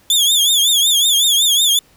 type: tone with vibrato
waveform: sawtooth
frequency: 3435 Hz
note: A7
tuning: 42 cents flat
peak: -8 dBFS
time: 0.1-1.79 s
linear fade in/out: 2 ms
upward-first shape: triangle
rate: 5.4 Hz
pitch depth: 140 cents each way
effects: pink hiss -52 dBFS RMS until 1.96 s